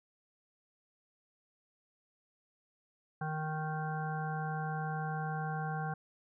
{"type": "harmonic tone", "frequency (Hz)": 155.56, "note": "D#3", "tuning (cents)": 0, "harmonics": [1, 3, 5, 7, 9, 10], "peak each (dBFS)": [-36, -47, -39, -47, -47, -45], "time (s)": [3.21, 5.94], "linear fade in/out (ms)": 5, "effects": []}